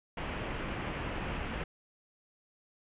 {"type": "low-pass noise", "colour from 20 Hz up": "pink", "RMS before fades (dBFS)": -37, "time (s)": [0.17, 1.64], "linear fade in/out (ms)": 5, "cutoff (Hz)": 3100, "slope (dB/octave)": 48, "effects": ["resampled to 8000 Hz"]}